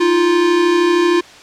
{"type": "tone pair together", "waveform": "square", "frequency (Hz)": [315.5, 348.5], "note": ["D#4", "F4"], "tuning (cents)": [24, -4], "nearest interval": "major second", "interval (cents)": 172, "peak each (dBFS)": [-20, -12], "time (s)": [0, 1.21], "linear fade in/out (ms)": 10, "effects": ["white hiss -39 dBFS RMS until 1.42 s", "low-pass 5000 Hz 12 dB/octave"]}